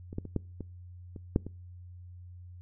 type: clicks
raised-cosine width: 3 ms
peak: -29 / -20 / -28 / -16 / -25 / -30 / -11 / -26 dBFS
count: 8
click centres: 0.129 / 0.184 / 0.253 / 0.363 / 0.607 / 1.162 / 1.361 / 1.466 s
effects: noise-tail reverb RT60 0.4 s tail -25 dB re dry + added 89 Hz sine -45 dBFS peak until 2.61 s